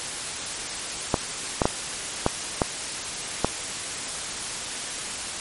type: clicks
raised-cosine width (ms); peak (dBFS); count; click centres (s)
1; -4; 6; 1.142 / 1.618 / 1.655 / 2.264 / 2.618 / 3.446
effects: white hiss -31 dBFS RMS until 5.4 s + MP3 48 kbps